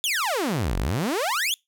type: exponential two-way sweep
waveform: sawtooth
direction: down then up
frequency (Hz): 3586 to 40.83 to 3586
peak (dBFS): -19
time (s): 0.04-1.54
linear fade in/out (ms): 0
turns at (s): 0.77
effects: noise-tail reverb RT60 0.2 s tail -26 dB re dry